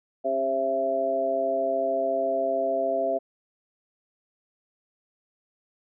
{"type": "harmonic tone with a mistuned harmonic", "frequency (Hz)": 133.5, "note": "C3", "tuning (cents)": 35, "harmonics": [2, 3, 4, 5], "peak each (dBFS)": [-35, -32, -30, -24], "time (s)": [0.24, 3.19], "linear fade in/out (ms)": 20, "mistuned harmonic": 2, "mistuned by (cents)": 17, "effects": []}